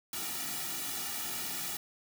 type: noise with comb filter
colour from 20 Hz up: white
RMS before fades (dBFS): -37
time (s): 0.13-1.77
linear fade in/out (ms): 2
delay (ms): 1.9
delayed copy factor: -0.95
effects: none